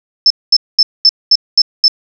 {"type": "tone bursts", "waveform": "sine", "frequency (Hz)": 5274, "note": "E8", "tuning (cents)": 0, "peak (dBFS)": -3, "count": 7, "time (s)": [0.26, 1.881], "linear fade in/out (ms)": 2, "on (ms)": 43, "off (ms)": 220, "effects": []}